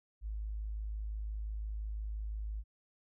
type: tone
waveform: sine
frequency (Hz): 52.9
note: G#1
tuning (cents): +33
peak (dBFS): -36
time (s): 0.21-2.64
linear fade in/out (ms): 50
effects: none